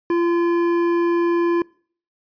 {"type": "tone with hard clipping", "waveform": "sine", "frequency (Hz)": 342.6, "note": "F4", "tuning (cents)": -33, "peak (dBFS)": -18, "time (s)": [0.1, 1.62], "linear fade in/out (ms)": 2, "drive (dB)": 11, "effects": ["noise-tail reverb RT60 0.5 s tail -24 dB re dry", "resampled to 11025 Hz"]}